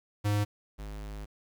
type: tone pair in turn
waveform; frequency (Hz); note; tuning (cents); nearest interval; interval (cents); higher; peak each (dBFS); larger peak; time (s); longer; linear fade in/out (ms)
square; 103.5 / 51.75; G#2 / G#1; -5 / -5; octave; 1200; first; -26 / -38; first; 0.24-0.45 / 0.78-1.26; second; 20
effects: 10-bit